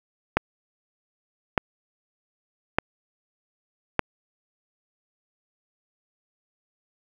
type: click train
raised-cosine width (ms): 0.5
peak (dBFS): -3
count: 4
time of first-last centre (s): 0.37-3.993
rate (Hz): 0.828
effects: 7-bit